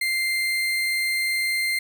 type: tone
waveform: 35% pulse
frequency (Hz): 2093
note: C7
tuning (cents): 0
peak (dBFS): -20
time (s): 0.01-1.79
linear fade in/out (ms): 5
effects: none